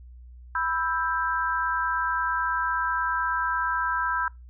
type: chord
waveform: sine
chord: E minor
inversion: second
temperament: just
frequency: 988.9 / 1318.5 / 1582.2 Hz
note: B5 / E6 / G6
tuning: +2 / 0 / +16 cents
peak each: -28 dBFS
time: 0.55-4.28 s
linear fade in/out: 2 ms
effects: noise-tail reverb RT60 0.2 s tail -24 dB re dry + added 61 Hz sine -43 dBFS peak until 4.49 s